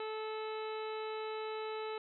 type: harmonic tone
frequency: 435.5 Hz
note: A4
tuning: 18 cents flat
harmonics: 1 / 2 / 3 / 4 / 5 / 6 / 7 / 8 / 9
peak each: -39 / -45 / -47 / -56 / -53 / -53 / -56 / -63 / -53 dBFS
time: 0-1.98 s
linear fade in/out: 2 ms
effects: none